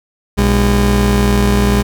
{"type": "tone pair together", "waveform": "30% pulse", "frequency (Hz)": [60.88, 202.9], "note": ["B1", "G#3"], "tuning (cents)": [-24, -40], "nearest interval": "octave + major sixth", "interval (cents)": 2084, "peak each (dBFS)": -10, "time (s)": [0.37, 1.83], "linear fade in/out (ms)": 20, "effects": []}